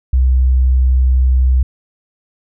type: tone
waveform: sine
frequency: 64 Hz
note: C2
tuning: 38 cents flat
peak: -8 dBFS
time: 0.13-1.63 s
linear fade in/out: 5 ms
effects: none